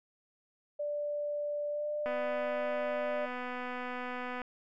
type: tone with pitch glide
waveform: sine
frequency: 587.3 to 595.8 Hz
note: D5 to D5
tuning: 0 to +25 cents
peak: -32 dBFS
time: 0.79-3.26 s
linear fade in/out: 10 ms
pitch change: +25 cents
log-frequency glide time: 1.7-1.87 s
type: click train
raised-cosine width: 0.5 ms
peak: -25 dBFS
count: 588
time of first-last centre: 2.06-4.417 s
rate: 249 Hz
effects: none